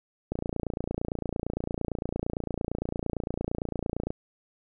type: click train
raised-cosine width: 2 ms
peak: -16 dBFS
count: 110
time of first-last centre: 0.32-4.105 s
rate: 28.8 Hz
effects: none